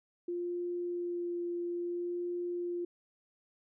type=tone with vibrato; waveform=sine; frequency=349.2 Hz; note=F4; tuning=in tune; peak=-33 dBFS; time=0.28-2.85 s; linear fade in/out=5 ms; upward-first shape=sine; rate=0.6 Hz; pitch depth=10 cents each way; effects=none